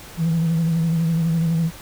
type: tone with vibrato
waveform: sine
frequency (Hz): 164.7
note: E3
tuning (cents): -1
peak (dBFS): -15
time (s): 0.17-1.71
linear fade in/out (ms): 50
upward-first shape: sine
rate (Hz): 12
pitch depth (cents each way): 45
effects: tanh soft clip ceiling -14 dBFS + pink hiss -40 dBFS RMS until 1.81 s